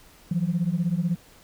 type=beating tone pair; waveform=sine; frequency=164.81 / 180.81 Hz; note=E3 / F#3; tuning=0 / -40 cents; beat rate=16 Hz; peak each=-24 dBFS; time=0.31-1.16 s; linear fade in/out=5 ms; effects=tanh soft clip ceiling -16 dBFS + pink hiss -53 dBFS RMS until 1.43 s